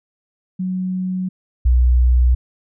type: tone pair in turn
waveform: sine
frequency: 185 / 61.74 Hz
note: F#3 / B1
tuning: 0 / 0 cents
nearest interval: octave + perfect fifth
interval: 1900 cents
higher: first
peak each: -19 / -9 dBFS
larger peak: second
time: 0.59-1.29 / 1.65-2.35 s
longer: neither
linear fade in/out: 10 ms
effects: tanh soft clip ceiling -5 dBFS